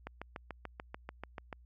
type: click train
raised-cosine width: 0.5 ms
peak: -26 dBFS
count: 11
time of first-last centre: 0.07-1.528 s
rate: 6.86 Hz
effects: added 60 Hz sine -56 dBFS peak until 1.65 s